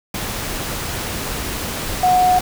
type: tone in noise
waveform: sine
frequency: 731 Hz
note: F#5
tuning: 21 cents flat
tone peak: -11 dBFS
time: 2.03-2.39 s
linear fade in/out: 5 ms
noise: pink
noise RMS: -25 dBFS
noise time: 0.14-2.41 s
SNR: +11 dB
effects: none